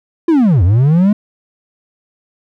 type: linear two-way sweep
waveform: triangle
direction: down then up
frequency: 348.2 to 81.3 to 214 Hz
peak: -5 dBFS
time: 0.28-1.13 s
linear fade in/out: 5 ms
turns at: 0.63 s
effects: none